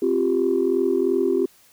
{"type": "chord", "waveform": "sine", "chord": "C suspended fourth", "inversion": "none", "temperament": "equal with one note detuned", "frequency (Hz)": [264.1, 349.2, 392], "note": ["C4", "F4", "G4"], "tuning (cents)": [16, 0, 0], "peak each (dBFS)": [-24, -21, -20], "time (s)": [0.02, 1.46], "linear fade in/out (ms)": 5, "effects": ["tanh soft clip ceiling -10 dBFS", "white hiss -55 dBFS RMS until 1.72 s"]}